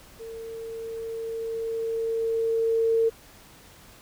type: tone with level ramp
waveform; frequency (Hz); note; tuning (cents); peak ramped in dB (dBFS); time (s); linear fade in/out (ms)
sine; 453.6; A#4; -47; -36 to -18; 0.19-3.1; 20
effects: pink hiss -51 dBFS RMS until 4.01 s